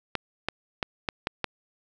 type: clicks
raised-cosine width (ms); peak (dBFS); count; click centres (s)
0.3; -10; 6; 0.153 / 0.486 / 0.828 / 1.088 / 1.271 / 1.443
effects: none